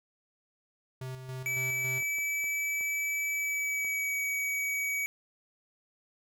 square tone with tremolo, 129.7 Hz, C3, 15 cents flat, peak -37 dBFS, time 1.01-2.01 s, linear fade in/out 5 ms, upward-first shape square, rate 3.6 Hz, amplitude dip 50%
square tone with pitch glide, 2300 to 2267 Hz, D7 to C#7, -37 to +38 cents, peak -30 dBFS, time 1.46-5.06 s, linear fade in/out 0 ms, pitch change -25 cents, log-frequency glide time 3.31-4.18 s
clicks, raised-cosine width 1 ms, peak -37 dBFS, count 5, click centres 2.024 / 2.185 / 2.442 / 2.81 / 3.848 s
effects none

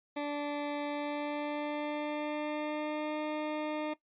20% pulse tone with pitch glide, 291.4 to 304.3 Hz, D4 to D#4, -13 to -38 cents, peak -28 dBFS, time 0.16-3.94 s, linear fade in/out 10 ms, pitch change +75 cents, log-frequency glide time 0.85-3.19 s, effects noise-tail reverb RT60 0.1 s tail -17 dB re dry + resampled to 8000 Hz

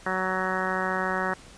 harmonic tone, 186.8 Hz, F#3, 17 cents sharp, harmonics 1 / 2 / 3 / 4 / 5 / 6 / 7 / 8 / 9 / 10, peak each -34 / -34 / -34 / -34 / -34 / -34 / -34 / -34 / -34 / -34 dBFS, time 0.06-1.34 s, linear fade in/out 5 ms, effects pink hiss -49 dBFS RMS until 1.57 s + resampled to 22050 Hz

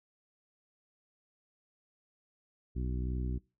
harmonic tone, 62.4 Hz, B1, 19 cents sharp, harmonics 1 / 2 / 3 / 4 / 5 / 6, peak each -33 / -39 / -43 / -45 / -47 / -49 dBFS, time 2.75-3.39 s, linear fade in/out 20 ms, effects noise-tail reverb RT60 0.3 s tail -24 dB re dry

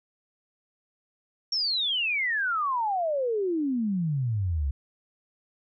sine exponential sweep, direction down, 5588 to 65.41 Hz, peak -24 dBFS, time 1.52-4.71 s, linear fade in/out 5 ms, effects none

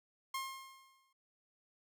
sawtooth tone with exponential decay, 1068 Hz, C6, 35 cents sharp, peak -32 dBFS, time 0.34-1.13 s, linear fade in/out 5 ms, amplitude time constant 170 ms, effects none

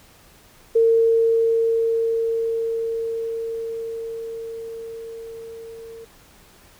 sine tone with level ramp, 455.7 Hz, A#4, 39 cents flat, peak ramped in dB -12 to -36 dBFS, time 0.75-6.05 s, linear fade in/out 10 ms, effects pink hiss -51 dBFS RMS until 6.79 s

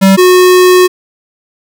square tone pair in turn, 193 / 364.8 Hz, G3 / F#4, -27 / -24 cents, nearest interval major seventh, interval 1103 cents, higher second, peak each -3 dBFS, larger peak neither, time 0.01-0.17 / 0.17-0.88 s, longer second, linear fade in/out 20 ms, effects none

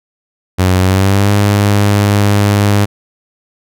sawtooth tone with pitch glide, 92.5 to 102.04 Hz, F#2 to G#2, 0 to -30 cents, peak -4 dBFS, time 0.58-2.86 s, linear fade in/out 20 ms, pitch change +170 cents, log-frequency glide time 0.79-1.31 s, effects none

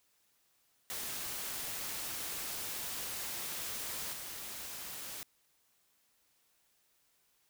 white noise with level steps, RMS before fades -40 / -44 dBFS, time 0.9-5.23 s, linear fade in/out 0 ms, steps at 4.13 s, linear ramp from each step 5 ms, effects white hiss -73 dBFS RMS until 7.49 s

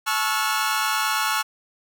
sawtooth tone cluster, 867 / 1101 / 1330 / 1439 Hz, A5 / C#6 / E6 / F#6, -26 / -12 / +15 / -49 cents, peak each -23 dBFS, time 0.06-1.43 s, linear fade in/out 20 ms, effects none

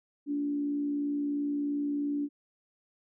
sine tone with frequency modulation, 288.7 Hz, D4, 30 cents flat, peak -28 dBFS, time 0.26-2.29 s, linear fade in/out 50 ms, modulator 63 Hz, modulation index 0.26, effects none

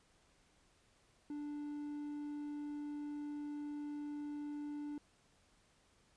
triangle tone, 293.7 Hz, D4, in tune, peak -39 dBFS, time 1.3-4.98 s, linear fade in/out 2 ms, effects pink hiss -71 dBFS RMS until 6.16 s + resampled to 22050 Hz

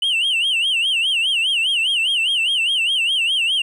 sine tone with vibrato, 2936 Hz, F#7, 14 cents flat, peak -13 dBFS, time 0.02-3.62 s, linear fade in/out 5 ms, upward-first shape sine, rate 4.9 Hz, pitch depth 180 cents each way, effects tanh soft clip ceiling -15 dBFS + 9-bit

